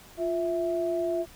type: tone pair together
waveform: sine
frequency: 349.2 / 658.6 Hz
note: F4 / E5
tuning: 0 / -2 cents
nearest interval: major seventh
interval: 1098 cents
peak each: -28 dBFS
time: 0.17-1.26 s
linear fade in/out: 50 ms
effects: pink hiss -51 dBFS RMS until 1.35 s